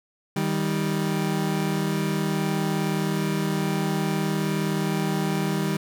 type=tone pair together; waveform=30% pulse; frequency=157 / 196.45 Hz; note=D#3 / G3; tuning=+16 / +4 cents; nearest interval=major third; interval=388 cents; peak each=-23 dBFS; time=0.36-5.77 s; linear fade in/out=5 ms; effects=none